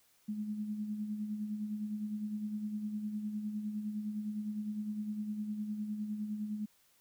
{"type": "tone with tremolo", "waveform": "sine", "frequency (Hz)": 211.2, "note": "G#3", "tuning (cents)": 29, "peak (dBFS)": -33, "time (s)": [0.28, 6.66], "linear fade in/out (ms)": 10, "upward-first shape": "sine", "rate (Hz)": 9.8, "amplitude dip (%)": 50, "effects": ["white hiss -69 dBFS RMS until 7 s"]}